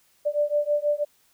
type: beating tone pair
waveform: sine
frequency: 586 / 592.2 Hz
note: D5 / D5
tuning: -4 / +14 cents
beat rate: 6.2 Hz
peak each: -24 dBFS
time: 0.25-1.05 s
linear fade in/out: 20 ms
effects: white hiss -63 dBFS RMS until 1.33 s